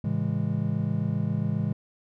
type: chord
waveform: triangle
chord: A major seventh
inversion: none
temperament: just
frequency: 110 / 137.5 / 165 / 206.2 Hz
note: A2 / C#3 / E3 / G#3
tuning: 0 / -14 / +2 / -12 cents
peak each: -28 dBFS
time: 0.04-1.73 s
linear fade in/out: 5 ms
effects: none